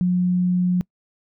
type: tone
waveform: sine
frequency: 179.9 Hz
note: F#3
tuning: 48 cents flat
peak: -16 dBFS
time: 0.01-0.81 s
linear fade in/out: 0 ms
effects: noise-tail reverb RT60 0.1 s tail -25 dB re dry